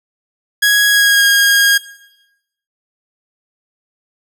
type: tone with pitch glide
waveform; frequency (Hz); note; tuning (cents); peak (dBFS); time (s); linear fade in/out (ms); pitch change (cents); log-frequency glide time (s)
sawtooth; 1661.2 to 1629.8; G#6 to G#6; 0 to -33; -5; 0.62-1.78; 10; -33; 0.89-1.25
effects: noise-tail reverb RT60 0.9 s tail -17 dB re dry